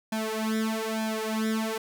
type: tone with flanger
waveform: sawtooth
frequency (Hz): 220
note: A3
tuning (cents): 0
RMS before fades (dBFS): -29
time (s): 0.12-1.78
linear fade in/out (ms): 5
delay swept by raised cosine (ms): 1.2 to 4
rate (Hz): 1.1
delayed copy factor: +1
effects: none